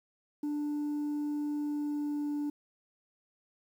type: tone with pitch glide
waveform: sine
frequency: 294.9 to 292.9 Hz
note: D4 to D4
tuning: +7 to -5 cents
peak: -28 dBFS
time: 0.43-2.5 s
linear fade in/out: 5 ms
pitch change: -12 cents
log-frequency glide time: 1.57-2.36 s
effects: tanh soft clip ceiling -30 dBFS + 10-bit